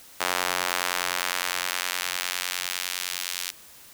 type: tone with high-pass filter sweep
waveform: sawtooth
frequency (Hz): 89.8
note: F2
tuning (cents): +49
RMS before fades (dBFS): -29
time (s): 0.2-3.51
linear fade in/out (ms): 10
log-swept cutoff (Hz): 900 to 3300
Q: 0.74
effects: white hiss -49 dBFS RMS until 3.93 s